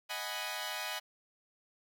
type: chord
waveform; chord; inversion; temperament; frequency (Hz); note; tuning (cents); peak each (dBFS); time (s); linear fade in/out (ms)
10% pulse; G# minor seventh; second; equal; 622.3 / 740 / 830.6 / 987.8; D#5 / F#5 / G#5 / B5; 0 / 0 / 0 / 0; -34; 0.09-1; 20
effects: none